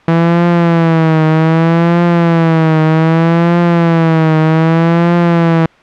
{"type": "tone with vibrato", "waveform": "sawtooth", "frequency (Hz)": 164.81, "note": "E3", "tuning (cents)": 0, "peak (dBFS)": -3, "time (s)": [0.08, 5.66], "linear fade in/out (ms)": 2, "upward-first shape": "triangle", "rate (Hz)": 0.64, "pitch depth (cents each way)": 89, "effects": ["white hiss -43 dBFS RMS until 5.82 s", "low-pass 2000 Hz 12 dB/octave"]}